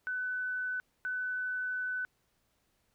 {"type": "tone bursts at uneven times", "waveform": "sine", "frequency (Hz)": 1502, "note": "F#6", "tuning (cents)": 26, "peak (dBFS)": -32, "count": 2, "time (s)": [[0.07, 0.8], [1.05, 2.05]], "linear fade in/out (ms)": 0, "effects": ["pink hiss -75 dBFS RMS until 2.94 s"]}